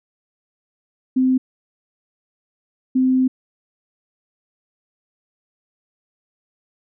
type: tone bursts at uneven times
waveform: sine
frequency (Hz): 258.5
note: C4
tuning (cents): -21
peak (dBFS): -13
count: 2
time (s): 1.16-1.38 / 2.95-3.28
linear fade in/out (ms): 10
effects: none